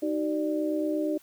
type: tone cluster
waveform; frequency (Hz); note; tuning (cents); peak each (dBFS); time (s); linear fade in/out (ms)
sine; 309.4 / 378 / 592; D#4 / F#4 / D5; -10 / +37 / +14; -27 / -33 / -31; 0.02-1.18; 10
effects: white hiss -58 dBFS RMS until 1.22 s